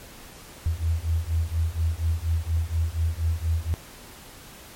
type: beating tone pair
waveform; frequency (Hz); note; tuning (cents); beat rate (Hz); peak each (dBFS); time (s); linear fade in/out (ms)
sine; 79.8 / 84; D#2 / E2; +44 / +33; 4.2; -25; 0.66-3.74; 0
effects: pink hiss -45 dBFS RMS until 4.75 s + MP3 64 kbps